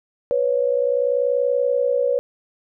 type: tone pair together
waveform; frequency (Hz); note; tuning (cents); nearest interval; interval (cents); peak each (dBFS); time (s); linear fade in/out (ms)
sine; 493.9 / 554.4; B4 / C#5; 0 / 0; major second; 200; -19 / -20; 0.31-2.19; 0
effects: none